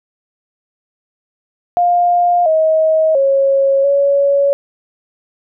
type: tone with pitch steps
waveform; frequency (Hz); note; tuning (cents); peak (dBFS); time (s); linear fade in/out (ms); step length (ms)
sine; 704 / 634 / 547 / 561; F5 / D#5 / C#5 / C#5; +14 / +32 / -23 / +21; -9; 1.77-4.53; 0; 690
effects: none